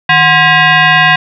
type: tone with frequency modulation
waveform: sine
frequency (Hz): 156.4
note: D#3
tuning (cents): +9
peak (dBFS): -4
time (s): 0.09-1.16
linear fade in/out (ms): 5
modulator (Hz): 892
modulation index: 2.9
effects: none